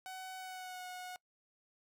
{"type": "tone with pitch glide", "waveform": "sawtooth", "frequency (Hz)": [750, 729.9], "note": ["F#5", "F#5"], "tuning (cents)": [23, -24], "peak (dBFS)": -40, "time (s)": [0.06, 1.16], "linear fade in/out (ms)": 0, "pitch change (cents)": -47, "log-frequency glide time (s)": [0.38, 0.86], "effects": ["noise-tail reverb RT60 0.1 s tail -23 dB re dry"]}